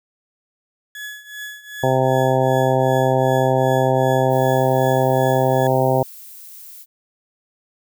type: tone with tremolo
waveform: 35% pulse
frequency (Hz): 1697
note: G#6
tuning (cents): +37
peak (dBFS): -26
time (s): 0.95-5.67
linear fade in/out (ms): 2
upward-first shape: triangle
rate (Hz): 2.6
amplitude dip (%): 85
type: harmonic tone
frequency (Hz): 130.81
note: C3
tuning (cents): 0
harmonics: 1 / 2 / 3 / 4 / 5 / 6 / 7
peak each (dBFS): -20 / -25 / -22 / -20 / -21 / -22 / -25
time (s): 1.83-6.03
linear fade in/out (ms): 5
type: noise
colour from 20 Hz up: violet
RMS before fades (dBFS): -39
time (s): 4.28-6.86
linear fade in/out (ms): 50
effects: none